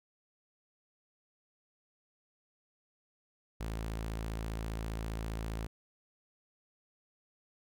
sawtooth tone, 55 Hz, A1, in tune, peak -32 dBFS, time 3.6-5.67 s, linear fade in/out 10 ms, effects none

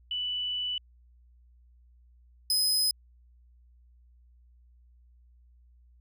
sine / sawtooth tone pair in turn, 2973 / 5049 Hz, F#7 / D#8, +8 / +25 cents, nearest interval major sixth, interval 917 cents, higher second, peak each -29 / -21 dBFS, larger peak second, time 0.11-0.78 / 2.5-2.91 s, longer first, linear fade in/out 2 ms, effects added 60 Hz sine -56 dBFS peak until 6 s

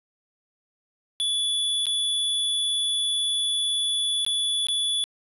square tone with dropouts, 3437 Hz, A7, 41 cents flat, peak -23 dBFS, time 1.2-5.04 s, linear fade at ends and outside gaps 0 ms, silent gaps 1.856-1.867 / 4.249-4.264 / 4.669-4.685 s, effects resampled to 32000 Hz + 10-bit

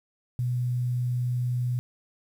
sine tone with quantisation, 123.47 Hz, B2, in tune, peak -24 dBFS, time 0.39-1.79 s, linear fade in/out 0 ms, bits 9, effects none

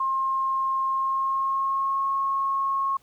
sine tone with pitch glide, 1066 to 1089 Hz, C6 to C#6, +32 to -31 cents, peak -22 dBFS, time 0-2.97 s, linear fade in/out 5 ms, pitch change +37 cents, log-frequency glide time 0.87-2.07 s, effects pink hiss -61 dBFS RMS until 3.02 s

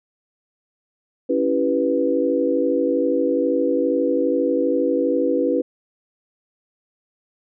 sine chord, C# half-diminished seventh, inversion none, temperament equal, 277.2 / 329.6 / 392 / 493.9 Hz, C#4 / E4 / G4 / B4, 0 / 0 / 0 / 0 cents, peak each -22 / -23 / -26 / -20 dBFS, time 1.29-5.62 s, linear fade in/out 10 ms, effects none

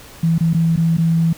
sine tone with dropouts, 164.81 Hz, E3, in tune, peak -12 dBFS, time 0.23-1.33 s, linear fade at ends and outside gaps 5 ms, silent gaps 0.382-0.406 / 0.534-0.545 / 0.762-0.774 / 0.97-0.982 s, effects pink hiss -40 dBFS RMS until 1.37 s

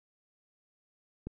click, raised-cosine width 3 ms, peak -25 dBFS, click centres 1.27 s, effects none

